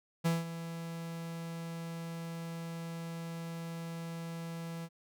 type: tone with ADSR envelope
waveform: 45% pulse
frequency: 166.3 Hz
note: E3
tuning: 16 cents sharp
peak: -26 dBFS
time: 0.24-4.89 s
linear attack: 20 ms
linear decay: 180 ms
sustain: -13 dB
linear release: 51 ms
effects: none